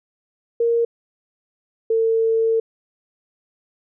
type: tone pair in turn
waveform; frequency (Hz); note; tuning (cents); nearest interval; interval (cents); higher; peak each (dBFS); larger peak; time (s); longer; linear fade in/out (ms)
sine; 466.2 / 450.2; A#4 / A4; 0 / +40; minor second; 60; first; -15; neither; 0.6-0.85 / 1.9-2.6; second; 5
effects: none